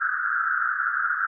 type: band-pass noise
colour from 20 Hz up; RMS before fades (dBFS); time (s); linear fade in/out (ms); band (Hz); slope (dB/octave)
pink; -25; 0-1.27; 20; 1300 to 1600; 96
effects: none